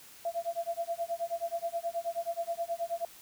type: tone with tremolo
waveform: sine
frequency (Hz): 679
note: F5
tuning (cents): -49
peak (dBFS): -28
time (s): 0.25-3.05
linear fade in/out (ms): 2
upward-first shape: sine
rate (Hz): 9.4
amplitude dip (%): 100
effects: white hiss -53 dBFS RMS until 3.21 s